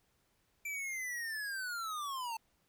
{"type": "linear sweep", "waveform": "square", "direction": "down", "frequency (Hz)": [2349, 880], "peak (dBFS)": -38, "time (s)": [0.65, 2.37], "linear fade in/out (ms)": 5, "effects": ["pink hiss -75 dBFS RMS until 2.68 s"]}